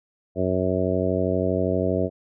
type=harmonic tone; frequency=92.5 Hz; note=F#2; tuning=in tune; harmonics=1 / 2 / 3 / 4 / 5 / 6 / 7; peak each=-28 / -28 / -28 / -28 / -28 / -28 / -28 dBFS; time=0.35-2.1 s; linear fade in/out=50 ms; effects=none